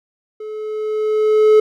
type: tone with level ramp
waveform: triangle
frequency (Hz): 429.9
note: A4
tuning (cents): -40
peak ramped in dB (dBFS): -25 to -4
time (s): 0.4-1.6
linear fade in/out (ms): 5
effects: none